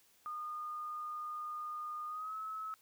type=tone with pitch glide; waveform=sine; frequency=1222 to 1292.4 Hz; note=D#6 to E6; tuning=-32 to -35 cents; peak=-39 dBFS; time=0.26-2.74 s; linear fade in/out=0 ms; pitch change=+97 cents; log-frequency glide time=2.07-2.35 s; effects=white hiss -68 dBFS RMS until 2.81 s